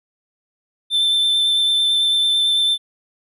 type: tone with vibrato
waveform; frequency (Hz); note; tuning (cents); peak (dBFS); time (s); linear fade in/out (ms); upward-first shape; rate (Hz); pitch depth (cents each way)
triangle; 3547; A7; +13; -13; 0.9-2.78; 50; triangle; 9; 14
effects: none